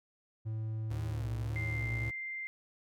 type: tone with pitch glide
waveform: triangle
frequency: 110 to 112.57 Hz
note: A2 to A2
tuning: 0 to +40 cents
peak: -32 dBFS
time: 0.45-2.11 s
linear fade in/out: 20 ms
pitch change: +40 cents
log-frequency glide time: 1.67-1.87 s
type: tone with vibrato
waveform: 35% pulse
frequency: 69.3 Hz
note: C#2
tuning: in tune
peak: -38 dBFS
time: 0.9-2.11 s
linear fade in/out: 10 ms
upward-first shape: sine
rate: 1.7 Hz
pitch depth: 240 cents each way
type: tone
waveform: sine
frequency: 2092 Hz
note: C7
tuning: 1 cent flat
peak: -37 dBFS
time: 1.56-2.47 s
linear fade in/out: 0 ms
effects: none